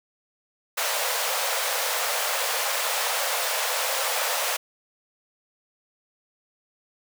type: high-pass noise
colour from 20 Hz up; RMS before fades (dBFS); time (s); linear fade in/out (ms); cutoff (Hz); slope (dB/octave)
pink; -26; 0.77-4.57; 10; 480; 96
effects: none